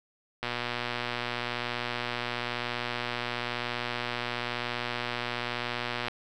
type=click train; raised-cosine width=0.3 ms; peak=-15 dBFS; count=685; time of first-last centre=0.43-6.083 s; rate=121 Hz; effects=none